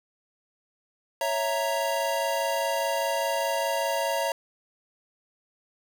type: chord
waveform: square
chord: A# diminished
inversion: first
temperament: equal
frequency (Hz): 554.4 / 659.3 / 932.3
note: C#5 / E5 / A#5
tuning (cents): 0 / 0 / 0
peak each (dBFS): -30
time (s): 1.21-4.32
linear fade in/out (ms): 2
effects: none